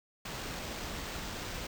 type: noise with sample-and-hold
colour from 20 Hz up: pink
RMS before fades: -40 dBFS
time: 0.25-1.67 s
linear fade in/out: 5 ms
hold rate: 11025 Hz
effects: none